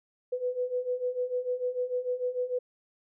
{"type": "beating tone pair", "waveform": "sine", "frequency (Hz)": [493.9, 500.6], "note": ["B4", "B4"], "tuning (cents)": [0, 23], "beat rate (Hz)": 6.7, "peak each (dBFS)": [-33, -30], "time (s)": [0.32, 2.59], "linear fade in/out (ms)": 10, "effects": []}